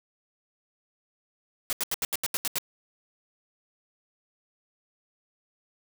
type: noise bursts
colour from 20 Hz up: white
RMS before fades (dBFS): -28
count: 9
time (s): 1.7-2.584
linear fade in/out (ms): 0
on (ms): 28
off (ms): 79
effects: none